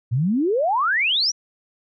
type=exponential sweep; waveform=sine; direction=up; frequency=110 to 6000 Hz; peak=-17 dBFS; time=0.11-1.32 s; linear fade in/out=20 ms; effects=none

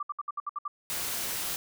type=tone bursts; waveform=sine; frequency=1174.7 Hz; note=D6; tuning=in tune; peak=-30 dBFS; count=8; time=0-0.68 s; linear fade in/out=5 ms; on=29 ms; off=64 ms
type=noise; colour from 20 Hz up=white; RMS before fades=-33 dBFS; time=0.9-1.56 s; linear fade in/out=0 ms
effects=none

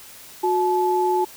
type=tone pair together; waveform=sine; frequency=363.8 / 864.2 Hz; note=F#4 / A5; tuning=-29 / -31 cents; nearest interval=octave + minor third; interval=1498 cents; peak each=-20 dBFS; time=0.43-1.25 s; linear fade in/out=10 ms; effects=white hiss -43 dBFS RMS until 1.36 s

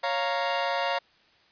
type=chord; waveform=sawtooth; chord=Bb minor; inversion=first; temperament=equal; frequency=554.4 / 698.5 / 932.3 Hz; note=Db5 / F5 / Bb5; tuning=0 / 0 / 0 cents; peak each=-26 dBFS; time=0.03-0.99 s; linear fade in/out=10 ms; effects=white hiss -61 dBFS RMS until 1.51 s + resampled to 11025 Hz

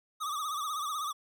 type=tone with vibrato; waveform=square; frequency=1202 Hz; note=D6; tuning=40 cents sharp; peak=-33 dBFS; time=0.2-1.13 s; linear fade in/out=20 ms; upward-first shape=sine; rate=16 Hz; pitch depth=100 cents each way; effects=none

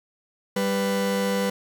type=tone pair together; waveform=40% pulse; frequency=196 / 495 Hz; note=G3 / B4; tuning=0 / +4 cents; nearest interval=octave + major third; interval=1604 cents; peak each=-24 / -24 dBFS; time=0.56-1.5 s; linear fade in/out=5 ms; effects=none

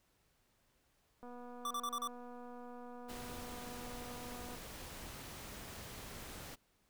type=click train; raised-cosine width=1 ms; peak=-39 dBFS; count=811; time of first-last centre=1.23-4.55 s; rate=244 Hz
type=tone bursts; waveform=square; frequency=1169 Hz; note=D6; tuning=8 cents flat; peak=-37 dBFS; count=5; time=1.65-2.075 s; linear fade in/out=2 ms; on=57 ms; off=35 ms
type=noise; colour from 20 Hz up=pink; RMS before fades=-49 dBFS; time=3.08-6.56 s; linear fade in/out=20 ms
effects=pink hiss -75 dBFS RMS until 6.89 s

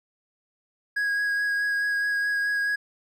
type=tone with vibrato; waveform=triangle; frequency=1651 Hz; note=G#6; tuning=11 cents flat; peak=-21 dBFS; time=0.96-2.76 s; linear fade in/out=10 ms; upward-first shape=sine; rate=4.7 Hz; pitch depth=13 cents each way; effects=none

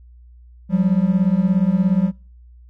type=beating tone pair; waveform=triangle; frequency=177.4 / 194.4 Hz; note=F3 / G3; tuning=+27 / -14 cents; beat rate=17 Hz; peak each=-15 dBFS; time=0.69-2.12 s; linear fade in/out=50 ms; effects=noise-tail reverb RT60 0.4 s tail -25 dB re dry + added 60 Hz sine -42 dBFS peak until 2.69 s

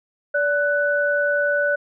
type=tone pair together; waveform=sine; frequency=579 / 1489.6 Hz; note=D5 / F#6; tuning=-25 / +11 cents; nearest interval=octave + major third; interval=1636 cents; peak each=-20 dBFS; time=0.34-1.76 s; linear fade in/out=10 ms; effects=none

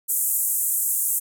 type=band-pass noise; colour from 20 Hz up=white; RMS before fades=-23 dBFS; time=0.08-1.2 s; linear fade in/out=20 ms; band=7500 to 15000 Hz; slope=48 dB/octave; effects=none

